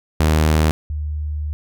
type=tone pair in turn; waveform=sawtooth / sine; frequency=77.78 / 75.17 Hz; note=D#2 / D2; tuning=0 / +41 cents; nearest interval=minor second; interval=59 cents; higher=first; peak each=-9 / -21 dBFS; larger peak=first; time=0.2-0.71 / 0.9-1.53 s; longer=second; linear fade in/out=0 ms; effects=none